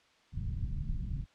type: low-pass noise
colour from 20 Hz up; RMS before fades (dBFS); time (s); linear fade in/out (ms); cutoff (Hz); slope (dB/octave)
pink; -35; 0.32-1.26; 50; 160; 24
effects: white hiss -65 dBFS RMS until 1.34 s + low-pass 4000 Hz 12 dB/octave